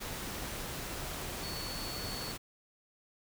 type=tone in noise; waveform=sine; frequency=4435 Hz; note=C#8; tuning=in tune; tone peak=-42 dBFS; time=1.42-2.33 s; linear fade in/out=20 ms; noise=pink; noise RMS=-40 dBFS; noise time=0-2.38 s; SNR=-5 dB; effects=none